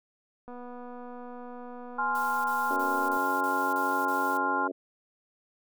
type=click train; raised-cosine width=1 ms; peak=-31 dBFS; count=660; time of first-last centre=0.48-3.17 s; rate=245 Hz
type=chord; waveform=sine; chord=F minor; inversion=first; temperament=just; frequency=838.1 / 1047.7 / 1396.9 Hz; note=Ab5 / C6 / F6; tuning=+16 / +2 / 0 cents; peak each=-30 dBFS; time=1.98-4.68 s; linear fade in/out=10 ms
type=noise bursts; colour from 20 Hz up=blue; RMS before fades=-45 dBFS; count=7; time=2.15-4.372 s; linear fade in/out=0 ms; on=290 ms; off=32 ms
type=harmonic tone; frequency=92.5 Hz; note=F#2; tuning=in tune; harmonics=3 / 4 / 5 / 6 / 7; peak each=-35 / -37 / -39 / -41 / -42 dBFS; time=2.7-4.72 s; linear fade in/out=10 ms
effects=none